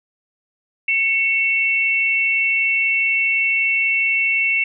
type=tone pair together; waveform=sine; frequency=2217 / 2692 Hz; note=C#7 / E7; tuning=0 / +36 cents; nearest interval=minor third; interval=336 cents; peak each=-18 dBFS; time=0.88-4.64 s; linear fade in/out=5 ms; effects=none